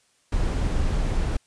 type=noise; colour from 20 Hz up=brown; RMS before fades=-23 dBFS; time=0.32-1.37 s; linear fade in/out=5 ms; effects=white hiss -64 dBFS RMS until 1.46 s + resampled to 22050 Hz